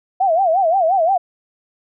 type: tone with vibrato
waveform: sine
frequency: 710 Hz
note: F5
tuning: 28 cents sharp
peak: -12 dBFS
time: 0.2-1.18 s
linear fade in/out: 10 ms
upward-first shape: sine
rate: 5.7 Hz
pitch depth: 190 cents each way
effects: none